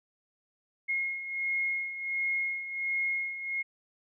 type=beating tone pair; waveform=sine; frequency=2153 / 2154.4 Hz; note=C7 / C#7; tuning=+49 / -50 cents; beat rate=1.4 Hz; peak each=-36 / -30 dBFS; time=0.88-3.63 s; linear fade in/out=20 ms; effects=none